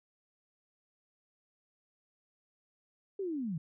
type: linear sweep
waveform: sine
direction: down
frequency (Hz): 406.1 to 146.83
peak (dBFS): -33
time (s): 3.19-3.58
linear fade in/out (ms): 5
effects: none